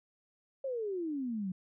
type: exponential sweep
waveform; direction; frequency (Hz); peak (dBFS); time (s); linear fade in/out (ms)
sine; down; 554.4 to 179.6; -33; 0.64-1.52; 5
effects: none